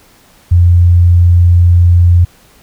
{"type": "tone", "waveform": "sine", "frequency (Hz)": 87.31, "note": "F2", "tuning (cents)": 0, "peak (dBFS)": -3, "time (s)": [0.51, 2.25], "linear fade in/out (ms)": 10, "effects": ["pink hiss -45 dBFS RMS until 2.62 s"]}